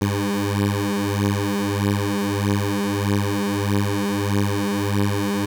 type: beating tone pair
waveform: 15% pulse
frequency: 100.1 / 101.7 Hz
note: G2 / G#2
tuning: +37 / -36 cents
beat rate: 1.6 Hz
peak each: -16 dBFS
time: 0.01-5.46 s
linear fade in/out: 10 ms
effects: none